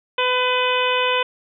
harmonic tone, 502 Hz, B4, 28 cents sharp, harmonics 1 / 2 / 3 / 4 / 5 / 6 / 7, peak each -22 / -22 / -27 / -30 / -24 / -25 / -29 dBFS, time 0.18-1.23 s, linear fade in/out 5 ms, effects none

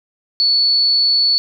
sine tone, 4435 Hz, C#8, in tune, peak -11 dBFS, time 0.4-1.38 s, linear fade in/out 0 ms, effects none

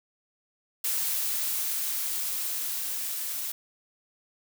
blue noise with level ramp, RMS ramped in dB -28 to -33 dBFS, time 0.84-3.52 s, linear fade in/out 5 ms, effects none

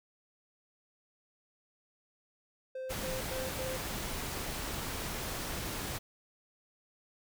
triangle tone bursts, 520 Hz, C5, 11 cents flat, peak -35 dBFS, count 4, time 2.75-3.767 s, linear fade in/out 5 ms, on 180 ms, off 99 ms
pink noise, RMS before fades -38 dBFS, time 2.89-5.99 s, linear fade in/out 20 ms
effects none

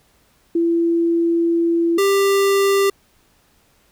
sine / square tone pair in turn, 336.6 / 395.2 Hz, E4 / G4, +36 / +14 cents, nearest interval minor third, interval 278 cents, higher second, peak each -14 dBFS, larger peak neither, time 0.55-1.98 / 1.98-2.9 s, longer first, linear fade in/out 5 ms, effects pink hiss -58 dBFS RMS until 3.91 s

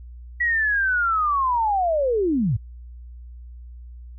sine linear sweep, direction down, 1942 to 91.7 Hz, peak -18 dBFS, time 0.4-2.57 s, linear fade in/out 10 ms, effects added 60 Hz sine -37 dBFS peak until 4.18 s

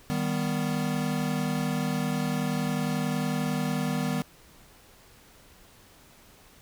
square chord, Eb augmented, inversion none, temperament equal, 155.56 / 196 / 246.9 Hz, Eb3 / G3 / B3, 0 / 0 / 0 cents, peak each -31 / -32 / -31 dBFS, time 0.1-4.22 s, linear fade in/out 0 ms, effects pink hiss -55 dBFS RMS until 6.61 s

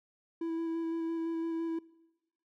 triangle tone with vibrato, 329.6 Hz, E4, in tune, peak -30 dBFS, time 0.41-1.79 s, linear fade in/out 5 ms, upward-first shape square, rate 5.9 Hz, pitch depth 11 cents each way, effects noise-tail reverb RT60 1.0 s tail -21 dB re dry

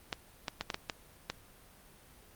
clicks, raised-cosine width 0.2 ms, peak -16 dBFS, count 7, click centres 0.128 / 0.482 / 0.61 / 0.702 / 0.744 / 0.898 / 1.3 s, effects pink hiss -58 dBFS RMS until 2.35 s + Opus 32 kbps

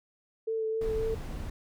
sine tone with vibrato, 443.4 Hz, A4, 13 cents sharp, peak -28 dBFS, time 0.47-1.15 s, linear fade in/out 10 ms, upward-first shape sine, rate 3.7 Hz, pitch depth 16 cents each way
brown noise, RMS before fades -36 dBFS, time 0.81-1.5 s, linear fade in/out 5 ms
effects none

